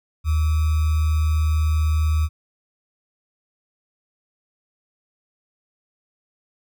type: tone with sample-and-hold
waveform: sine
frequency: 77.78 Hz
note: D#2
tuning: in tune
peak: -16 dBFS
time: 0.24-2.29 s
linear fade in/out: 50 ms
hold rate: 1225 Hz
effects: none